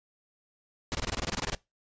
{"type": "noise bursts", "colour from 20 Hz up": "pink", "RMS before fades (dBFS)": -31, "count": 13, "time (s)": [0.92, 1.549], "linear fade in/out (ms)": 0, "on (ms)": 29, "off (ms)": 21, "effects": ["noise-tail reverb RT60 0.2 s tail -22 dB re dry", "resampled to 16000 Hz"]}